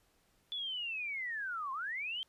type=linear two-way sweep; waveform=sine; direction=down then up; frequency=3477 to 1026 to 3194 Hz; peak=-36 dBFS; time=0.52-2.23 s; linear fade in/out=0 ms; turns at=1.72 s; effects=pink hiss -72 dBFS RMS until 2.28 s + resampled to 32000 Hz